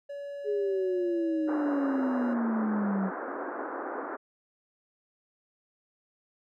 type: tone with pitch glide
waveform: triangle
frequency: 568 to 561.8 Hz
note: C#5 to C#5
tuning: +42 to +23 cents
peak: -34 dBFS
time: 0.09-2.34 s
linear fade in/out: 10 ms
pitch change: -19 cents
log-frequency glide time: 0.53-1.51 s
type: exponential sweep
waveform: sine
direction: down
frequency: 423.3 to 188.4 Hz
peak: -26 dBFS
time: 0.44-3.11 s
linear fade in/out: 50 ms
type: band-pass noise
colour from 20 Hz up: pink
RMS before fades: -36 dBFS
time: 1.47-4.17 s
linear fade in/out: 20 ms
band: 270 to 1600 Hz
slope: 48 dB/octave
effects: none